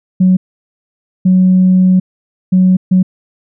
sine tone bursts at uneven times, 185 Hz, F#3, in tune, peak -4 dBFS, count 4, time 0.2-0.37 / 1.25-2 / 2.52-2.77 / 2.91-3.03 s, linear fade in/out 10 ms, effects tanh soft clip ceiling -1 dBFS

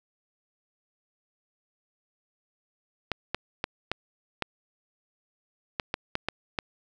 clicks, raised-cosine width 0.3 ms, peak -11 dBFS, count 10, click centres 3.117 / 3.346 / 3.641 / 3.916 / 4.423 / 5.798 / 5.941 / 6.154 / 6.286 / 6.588 s, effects none

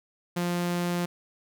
sawtooth tone, 175.1 Hz, F3, 5 cents sharp, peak -22 dBFS, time 0.36-1.06 s, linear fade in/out 10 ms, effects none

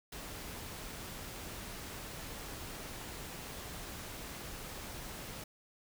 pink noise, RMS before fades -45 dBFS, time 0.12-5.44 s, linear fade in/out 5 ms, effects none

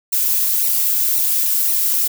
violet noise with flanger, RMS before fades -17 dBFS, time 0.12-2.08 s, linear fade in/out 10 ms, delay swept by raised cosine 0.59 to 6.19 ms, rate 1.9 Hz, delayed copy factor -0.85, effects none

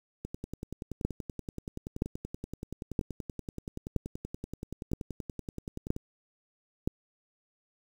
two click trains, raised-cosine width 3 ms, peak -14 / -24 dBFS, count 7 / 61, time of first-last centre 1.05-6.875 / 0.25-5.964 s, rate 1.03 / 10.5 Hz, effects 8-bit

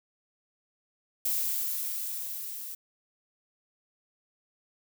violet noise with level ramp, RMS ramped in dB -28 to -40 dBFS, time 1.25-2.75 s, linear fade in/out 5 ms, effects none

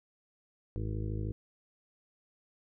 harmonic tone, 53 Hz, G#1, 36 cents sharp, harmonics 1 / 2 / 3 / 4 / 6 / 7 / 8 / 9, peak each -37 / -35 / -45 / -45 / -44 / -47 / -51 / -50 dBFS, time 0.76-1.32 s, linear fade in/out 0 ms, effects none

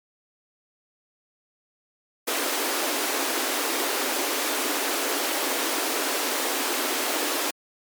pink high-pass noise, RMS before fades -26 dBFS, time 2.27-7.51 s, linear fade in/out 10 ms, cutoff 260 Hz, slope 96 dB/octave, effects MP3 96 kbps

